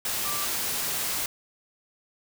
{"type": "tone in noise", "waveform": "sine", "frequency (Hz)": 1174.7, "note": "D6", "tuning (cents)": 0, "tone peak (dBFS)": -34, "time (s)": [0.25, 0.45], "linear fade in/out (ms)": 2, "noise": "white", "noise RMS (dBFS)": -29, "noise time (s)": [0.05, 1.26], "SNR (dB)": -8, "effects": []}